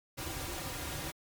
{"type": "noise with comb filter", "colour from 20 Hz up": "pink", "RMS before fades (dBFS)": -39, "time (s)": [0.17, 1.12], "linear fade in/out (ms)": 20, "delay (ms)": 4.6, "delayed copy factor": -0.65, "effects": ["MP3 96 kbps"]}